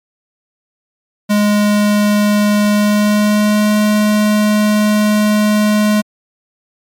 square tone with pitch glide, 207.7 to 210.8 Hz, G#3 to G#3, 0 to +26 cents, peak -10 dBFS, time 1.29-6.02 s, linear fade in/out 20 ms, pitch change +26 cents, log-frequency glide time 2.73-3.76 s, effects MP3 96 kbps

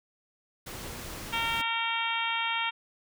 pink noise, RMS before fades -40 dBFS, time 0.66-1.62 s, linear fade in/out 10 ms
harmonic tone, 458.8 Hz, A#4, 28 cents flat, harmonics 2 / 3 / 4 / 5 / 6 / 7 / 8, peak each -33 / -35 / -38 / -34 / -35 / -34 / -41 dBFS, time 1.32-2.71 s, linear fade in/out 20 ms
effects none

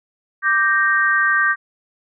sine chord, G minor, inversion second, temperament equal with one note detuned, 1174.7 / 1568 / 1859.3 Hz, D6 / G6 / Bb6, 0 / 0 / -5 cents, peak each -20 / -16 / -19 dBFS, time 0.42-1.56 s, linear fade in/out 50 ms, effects none

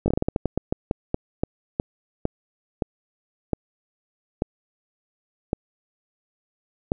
slowing click train, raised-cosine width 2 ms, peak -8 dBFS, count 21, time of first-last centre 0.06-6.919 s, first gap 20 ms, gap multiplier 1.25, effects none

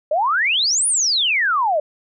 sine exponential two-way sweep, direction up then down, 576 to 9956 to 576 Hz, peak -15 dBFS, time 0.11-1.8 s, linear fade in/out 5 ms, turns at 0.87 s, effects none

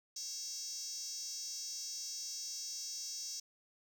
5% pulse tone with high-pass filter, 548 Hz, C#5, 20 cents flat, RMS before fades -43 dBFS, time 0.16-3.4 s, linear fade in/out 5 ms, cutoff 5800 Hz, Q 5.7, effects none

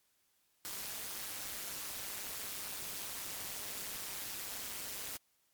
white noise with amplitude modulation, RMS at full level -39 dBFS, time 0.65-5.17 s, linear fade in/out 0 ms, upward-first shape sine, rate 204 Hz, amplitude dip 80%, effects white hiss -75 dBFS RMS until 5.53 s + MP3 96 kbps

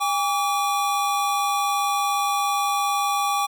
square tone pair together, 809 / 1148.1 Hz, G#5 / D6, -46 / -40 cents, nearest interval tritone, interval 606 cents, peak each -24 dBFS, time 0-3.47 s, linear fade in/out 20 ms, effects none

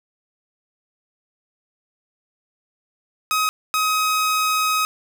sawtooth tone pair in turn, 1265 / 1265 Hz, D#6 / D#6, +28 / +28 cents, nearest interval unison, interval 0 cents, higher neither, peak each -14 dBFS, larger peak neither, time 3.31-3.49 / 3.74-4.85 s, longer second, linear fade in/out 0 ms, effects none

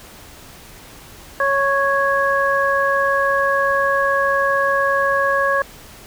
harmonic tone, 553 Hz, C#5, 4 cents flat, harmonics 1 / 2 / 3, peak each -19 / -19 / -19 dBFS, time 1.4-5.62 s, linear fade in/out 2 ms, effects pink hiss -41 dBFS RMS until 6.06 s

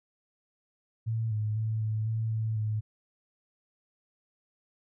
sine tone with pitch steps, 112.8 / 107 / 110.2 / 108.8 / 111.7 / 110.6 / 107.8 Hz, A2 / A2 / A2 / A2 / A2 / A2 / A2, +44 / -48 / +3 / -19 / +27 / +9 / -35 cents, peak -27 dBFS, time 1.06-2.81 s, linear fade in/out 20 ms, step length 250 ms, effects none

